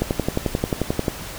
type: click train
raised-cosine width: 2 ms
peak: -6 dBFS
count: 13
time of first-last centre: 0.02-1.082 s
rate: 11.3 Hz
effects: pink hiss -34 dBFS RMS until 1.38 s